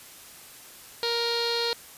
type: tone with low-pass filter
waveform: sawtooth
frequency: 468.7 Hz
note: A#4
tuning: 9 cents sharp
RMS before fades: -27 dBFS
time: 1.03-1.73 s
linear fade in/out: 0 ms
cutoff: 4200 Hz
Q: 9.2
effects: white hiss -47 dBFS RMS until 1.97 s + resampled to 32000 Hz